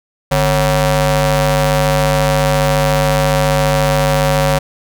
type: ring-modulated tone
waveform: sawtooth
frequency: 201.2 Hz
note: G3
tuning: 45 cents sharp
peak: -4 dBFS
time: 0.31-4.59 s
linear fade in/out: 10 ms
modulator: 349 Hz
effects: none